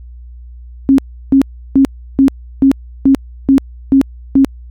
sine tone bursts, 271.1 Hz, C#4, 38 cents flat, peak -4 dBFS, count 9, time 0.89-4.447 s, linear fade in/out 0 ms, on 93 ms, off 340 ms, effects added 60 Hz sine -30 dBFS peak until 4.7 s

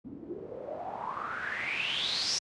white noise with low-pass filter sweep, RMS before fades -35 dBFS, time 0.04-2.39 s, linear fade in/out 10 ms, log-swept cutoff 250 to 5700 Hz, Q 7.7, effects high-pass 80 Hz 12 dB/octave + resampled to 24000 Hz

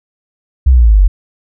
sine linear sweep, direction down, 67.8 to 43.65 Hz, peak -3 dBFS, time 0.66-1.08 s, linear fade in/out 10 ms, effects none

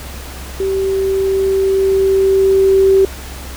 sine tone with level ramp, 386.4 Hz, G4, 25 cents flat, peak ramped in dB -14 to -6 dBFS, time 0.6-3.05 s, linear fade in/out 2 ms, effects added 66 Hz sine -29 dBFS peak until 3.56 s + pink hiss -32 dBFS RMS until 3.56 s

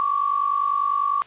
sine tone pair together, 1110 / 1160 Hz, C#6 / D6, +2 / -22 cents, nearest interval minor second, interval 76 cents, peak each -22 / -22 dBFS, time 0-1.22 s, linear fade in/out 0 ms, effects white hiss -46 dBFS RMS until 1.26 s + resampled to 8000 Hz

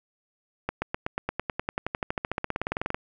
accelerating click train, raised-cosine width 0.5 ms, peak -12 dBFS, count 30, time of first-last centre 0.69-2.945 s, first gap 130 ms, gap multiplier 0.96, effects none

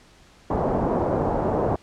white low-pass noise, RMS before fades -23 dBFS, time 0.5-1.76 s, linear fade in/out 5 ms, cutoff 800 Hz, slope 24 dB/octave, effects pink hiss -53 dBFS RMS until 1.82 s + low-pass 7000 Hz 12 dB/octave

